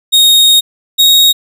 40% pulse tone pair in turn, 3729 / 3764 Hz, A#7 / A#7, 0 / +16 cents, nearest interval unison, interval 16 cents, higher second, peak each -3 dBFS, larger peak neither, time 0.12-0.61 / 0.98-1.33 s, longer first, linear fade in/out 20 ms, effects none

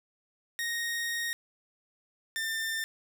sawtooth tone pair in turn, 1864.7 / 1794.3 Hz, A#6 / A6, 0 / +33 cents, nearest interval minor second, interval 67 cents, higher first, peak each -27 dBFS, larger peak neither, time 0.59-1.33 / 2.36-2.84 s, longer first, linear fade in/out 0 ms, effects none

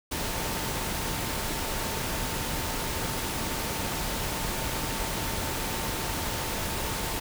sine tone in noise, 899 Hz, A5, 37 cents sharp, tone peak -41 dBFS, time 0.11-7.2 s, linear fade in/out 10 ms, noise pink, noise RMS -31 dBFS, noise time 0.11-7.2 s, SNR -13 dB, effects none

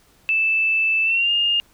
sine tone with pitch glide, 2637 to 2826 Hz, E7 to F7, 0 to +20 cents, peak -16 dBFS, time 0.29-1.6 s, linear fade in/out 0 ms, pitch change +120 cents, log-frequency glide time 1.04-1.31 s, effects pink hiss -56 dBFS RMS until 1.73 s

